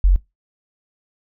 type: tone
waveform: sine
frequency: 45.77 Hz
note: F#1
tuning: 18 cents flat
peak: -9 dBFS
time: 0.04-0.16 s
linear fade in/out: 0 ms
effects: noise-tail reverb RT60 0.2 s tail -21 dB re dry